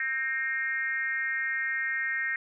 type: tone with frequency modulation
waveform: sine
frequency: 1854 Hz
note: A#6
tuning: 10 cents flat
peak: -27 dBFS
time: 0-2.36 s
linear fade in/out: 2 ms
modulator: 268 Hz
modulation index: 1
effects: none